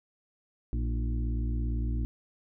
harmonic tone with a mistuned harmonic, 57.6 Hz, A#1, 20 cents flat, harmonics 1 / 2 / 4 / 5 / 6, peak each -28 / -35 / -40 / -42 / -48 dBFS, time 0.73-2.05 s, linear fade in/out 0 ms, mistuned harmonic 5, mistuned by +55 cents, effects none

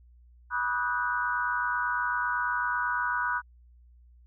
sine tone cluster, 977 / 1159 / 1249 / 1477 / 1585 Hz, B5 / D6 / D#6 / F#6 / G6, -19 / -23 / +6 / -3 / +19 cents, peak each -31 / -38 / -34 / -29 / -38 dBFS, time 0.5-3.42 s, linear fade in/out 50 ms, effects added 60 Hz sine -53 dBFS peak until 4.26 s

